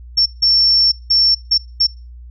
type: tone bursts at uneven times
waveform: sine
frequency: 5430 Hz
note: F8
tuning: 50 cents flat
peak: -9 dBFS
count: 5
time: 0.17-0.26 / 0.42-0.92 / 1.1-1.35 / 1.51-1.58 / 1.8-1.87 s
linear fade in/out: 10 ms
effects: noise-tail reverb RT60 0.3 s tail -23 dB re dry + added 60 Hz sine -33 dBFS peak until 2.3 s